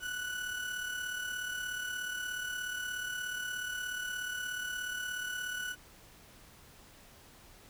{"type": "tone with amplitude modulation", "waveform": "35% pulse", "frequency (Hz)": 1480, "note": "F#6", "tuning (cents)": 0, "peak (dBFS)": -32, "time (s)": [0, 5.76], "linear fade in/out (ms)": 50, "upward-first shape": "sine", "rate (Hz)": 36.8, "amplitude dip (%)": 45, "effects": ["pink hiss -57 dBFS RMS until 7.69 s"]}